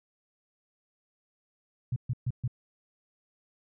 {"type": "tone bursts", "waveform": "sine", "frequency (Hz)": 123.47, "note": "B2", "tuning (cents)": 0, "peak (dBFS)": -26, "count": 4, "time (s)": [1.92, 2.478], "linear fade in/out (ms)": 5, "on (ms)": 42, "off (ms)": 130, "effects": []}